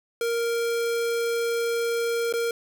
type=tone with dropouts; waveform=square; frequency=466.2 Hz; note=A#4; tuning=in tune; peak=-24 dBFS; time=0.21-2.51 s; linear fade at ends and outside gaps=2 ms; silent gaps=2.326-2.337 s; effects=none